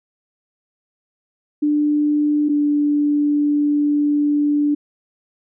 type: tone pair in turn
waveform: sine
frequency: 296.6 / 293 Hz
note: D4 / D4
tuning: +17 / -4 cents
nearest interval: unison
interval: 21 cents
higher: first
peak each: -14 / -14 dBFS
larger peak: neither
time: 1.62-2.49 / 2.49-4.75 s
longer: second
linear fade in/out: 10 ms
effects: none